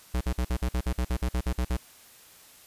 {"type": "tone bursts", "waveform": "square", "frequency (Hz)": 61.74, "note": "B1", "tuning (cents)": 0, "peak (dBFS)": -25, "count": 14, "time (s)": [0.14, 1.768], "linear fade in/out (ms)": 5, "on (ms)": 68, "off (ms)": 52, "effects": ["white hiss -53 dBFS RMS until 2.66 s", "resampled to 32000 Hz"]}